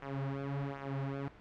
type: tone with flanger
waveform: sawtooth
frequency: 138.3 Hz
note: C#3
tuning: 4 cents flat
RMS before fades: -38 dBFS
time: 0.02-1.28 s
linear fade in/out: 0 ms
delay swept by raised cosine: 0.22 to 6.22 ms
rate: 1.3 Hz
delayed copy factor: -0.85
effects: pink hiss -56 dBFS RMS until 1.4 s + low-pass 2000 Hz 12 dB/octave